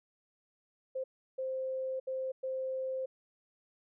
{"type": "tone bursts at uneven times", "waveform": "sine", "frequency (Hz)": 523.3, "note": "C5", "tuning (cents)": 0, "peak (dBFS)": -33, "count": 4, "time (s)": [[0.95, 1.04], [1.38, 2], [2.07, 2.32], [2.43, 3.06]], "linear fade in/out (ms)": 10, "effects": []}